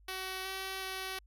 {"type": "tone with pitch steps", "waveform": "5% pulse", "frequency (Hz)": [376.9, 382, 379.2], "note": ["F#4", "G4", "F#4"], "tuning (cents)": [32, -45, 43], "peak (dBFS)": -26, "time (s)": [0.08, 1.19], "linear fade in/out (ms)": 5, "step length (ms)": 370, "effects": ["added 50 Hz sine -58 dBFS peak until 1.26 s"]}